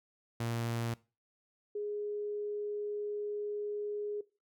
sawtooth / sine tone pair in turn, 116.54 / 415.3 Hz, A#2 / G#4, 0 / 0 cents, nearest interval octave + minor seventh, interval 2200 cents, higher second, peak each -29 / -34 dBFS, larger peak first, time 0.4-0.94 / 1.75-4.21 s, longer second, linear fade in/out 5 ms, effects noise-tail reverb RT60 0.3 s tail -20 dB re dry

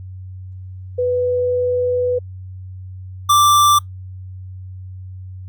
sine / square tone pair in turn, 495.6 / 1175 Hz, B4 / D6, +6 / +1 cents, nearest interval octave + minor third, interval 1495 cents, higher second, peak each -15 / -10 dBFS, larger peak second, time 0.98-2.19 / 3.29-3.79 s, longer first, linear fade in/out 10 ms, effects added 93 Hz sine -30 dBFS peak until 5.48 s + Opus 48 kbps

